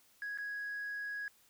sine tone with dropouts, 1661.2 Hz, G#6, in tune, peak -36 dBFS, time 0.22-1.28 s, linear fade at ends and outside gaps 1 ms, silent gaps 0.375-0.385 s, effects tanh soft clip ceiling -35 dBFS + white hiss -67 dBFS RMS until 1.49 s

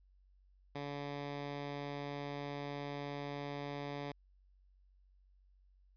10% pulse tone, 143.2 Hz, D3, 43 cents flat, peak -32 dBFS, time 0.75-4.12 s, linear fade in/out 5 ms, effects added 47 Hz sine -64 dBFS peak until 5.96 s + resampled to 11025 Hz

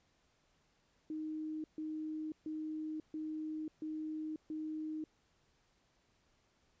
sine tone bursts, 311.1 Hz, D#4, in tune, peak -38 dBFS, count 6, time 1.1-5.04 s, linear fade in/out 2 ms, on 540 ms, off 140 ms, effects pink hiss -74 dBFS RMS until 6.8 s + resampled to 16000 Hz

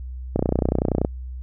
click train, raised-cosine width 2 ms, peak -6 dBFS, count 22, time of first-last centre 0.36-1.049 s, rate 30.5 Hz, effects added 63 Hz sine -30 dBFS peak until 1.42 s

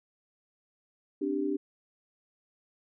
sine chord, C suspended second, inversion none, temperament equal, 261.6 / 293.7 / 392 Hz, C4 / D4 / G4, 0 / 0 / 0 cents, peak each -36 / -30 / -32 dBFS, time 1.21-1.57 s, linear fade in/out 10 ms, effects none

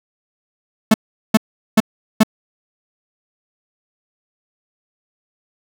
45% pulse tone bursts, 218.7 Hz, A3, 10 cents flat, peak -7 dBFS, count 4, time 0.91-2.234 s, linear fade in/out 5 ms, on 31 ms, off 400 ms, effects none

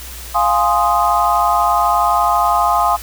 sine chord, F minor seventh, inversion none, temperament equal, 698.5 / 830.6 / 1046.5 / 1244.5 Hz, F5 / Ab5 / C6 / Eb6, 0 / 0 / 0 / 0 cents, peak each -17 dBFS, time 0.34-2.97 s, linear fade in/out 20 ms, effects added 60 Hz sine -32 dBFS peak until 3.02 s + white hiss -33 dBFS RMS until 3.02 s

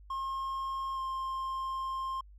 triangle tone with pitch glide, 1072 to 1058.5 Hz, C6 to C6, +42 to +20 cents, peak -31 dBFS, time 0.1-2.21 s, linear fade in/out 5 ms, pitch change -22 cents, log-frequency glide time 0.94-0.99 s, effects added 50 Hz sine -51 dBFS peak until 2.38 s

